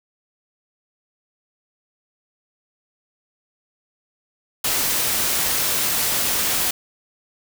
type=noise; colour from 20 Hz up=white; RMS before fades=-21 dBFS; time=4.64-6.71 s; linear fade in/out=5 ms; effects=none